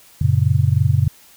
sine chord, F# major, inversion none, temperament just, 92.5 / 115.62 / 138.75 Hz, F#2 / A#2 / C#3, 0 / -14 / +2 cents, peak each -17 dBFS, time 0.21-1.08 s, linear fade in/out 5 ms, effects white hiss -48 dBFS RMS until 1.36 s

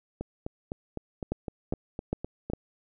two click trains, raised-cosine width 2 ms, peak -15 / -20 dBFS, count 4 / 10, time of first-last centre 1.32-2.535 / 0.21-2.5 s, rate 2.47 / 3.93 Hz, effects none

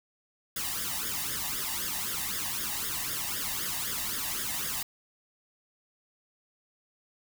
white noise with flanger, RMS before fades -33 dBFS, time 0.56-4.83 s, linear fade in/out 5 ms, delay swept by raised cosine 0.58 to 1.09 ms, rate 3.9 Hz, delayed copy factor +0.8, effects none

